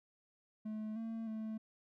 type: tone with pitch steps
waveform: triangle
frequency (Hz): 215.8 / 225.6 / 219.1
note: A3 / A3 / A3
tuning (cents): -33 / +44 / -7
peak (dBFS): -37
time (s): 0.65-1.58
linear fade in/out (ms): 10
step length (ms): 310
effects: none